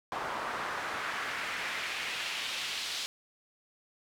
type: noise with band-pass filter sweep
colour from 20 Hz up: pink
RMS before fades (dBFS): -36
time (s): 0.12-3.06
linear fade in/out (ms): 0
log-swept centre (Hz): 950 to 4000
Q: 1.5
effects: none